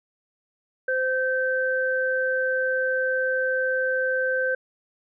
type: tone pair together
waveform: sine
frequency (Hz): 517.6 / 1551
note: C5 / G6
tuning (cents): -19 / -19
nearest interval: octave + perfect fifth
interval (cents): 1900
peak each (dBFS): -24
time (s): 0.88-4.55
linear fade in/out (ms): 5
effects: none